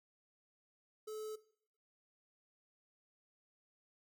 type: tone with notch filter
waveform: square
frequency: 431.9 Hz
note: A4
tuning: 32 cents flat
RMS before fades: -45 dBFS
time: 1.07-1.36 s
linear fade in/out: 10 ms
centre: 2300 Hz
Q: 0.68
effects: noise-tail reverb RT60 0.6 s tail -17 dB re dry